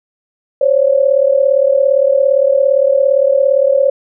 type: tone pair together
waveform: sine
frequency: 529.5 / 567 Hz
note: C5 / C#5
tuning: +21 / +39 cents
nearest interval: minor second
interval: 118 cents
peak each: -11 dBFS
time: 0.61-3.9 s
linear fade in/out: 5 ms
effects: none